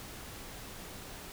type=silence; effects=pink hiss -46 dBFS RMS until 1.32 s